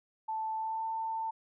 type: tone with pitch glide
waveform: sine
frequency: 880 to 893.8 Hz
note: A5 to A5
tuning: 0 to +27 cents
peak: -32 dBFS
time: 0.28-1.31 s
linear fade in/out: 10 ms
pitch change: +27 cents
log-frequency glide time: 0.55-0.86 s
effects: none